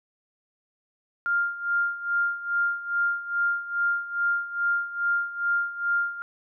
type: tone with tremolo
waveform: sine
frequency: 1400 Hz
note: F6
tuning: 4 cents sharp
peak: -20 dBFS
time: 1.26-6.22 s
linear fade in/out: 0 ms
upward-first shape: sine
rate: 2.4 Hz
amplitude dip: 80%
effects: none